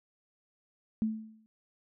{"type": "tone with exponential decay", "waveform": "sine", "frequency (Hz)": 219.2, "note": "A3", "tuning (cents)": -6, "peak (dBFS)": -24, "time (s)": [1.02, 1.46], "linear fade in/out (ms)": 0, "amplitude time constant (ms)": 95, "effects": []}